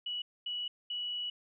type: tone bursts at uneven times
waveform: sine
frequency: 2938 Hz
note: F#7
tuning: 13 cents flat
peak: -34 dBFS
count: 3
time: 0.06-0.22 / 0.46-0.68 / 0.9-1.3 s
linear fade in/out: 5 ms
effects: none